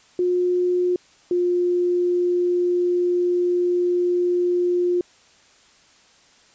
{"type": "tone pair in turn", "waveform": "sine", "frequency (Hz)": [358.5, 354.4], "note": ["F4", "F4"], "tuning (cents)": [45, 25], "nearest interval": "unison", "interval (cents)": 20, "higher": "first", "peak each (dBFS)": -17, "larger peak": "neither", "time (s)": [[0.19, 0.96], [1.31, 5.01]], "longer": "second", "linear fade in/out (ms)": 2, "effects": ["white hiss -54 dBFS RMS until 6.54 s", "resampled to 16000 Hz"]}